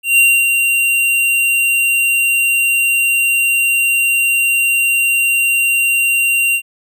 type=tone with ADSR envelope; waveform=square; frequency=2765 Hz; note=F7; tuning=18 cents flat; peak=-7 dBFS; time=0.03-6.62 s; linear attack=150 ms; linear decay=270 ms; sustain=-5 dB; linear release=73 ms; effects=none